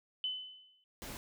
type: tone with exponential decay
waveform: sine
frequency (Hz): 3023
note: F#7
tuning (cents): +36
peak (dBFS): -31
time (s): 0.24-0.84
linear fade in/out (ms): 1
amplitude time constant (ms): 130
type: noise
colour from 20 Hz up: pink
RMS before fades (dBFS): -45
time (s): 1.02-1.17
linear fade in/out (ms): 0
effects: none